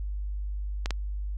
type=clicks; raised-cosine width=0.2 ms; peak=-13 dBFS; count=2; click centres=0.859 / 0.907 s; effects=added 50 Hz sine -29 dBFS peak until 1.37 s + MP3 64 kbps